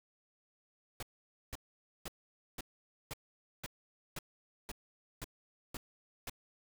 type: noise bursts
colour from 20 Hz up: pink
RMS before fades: -42 dBFS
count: 11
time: 1-6.297 s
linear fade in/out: 2 ms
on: 27 ms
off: 500 ms
effects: none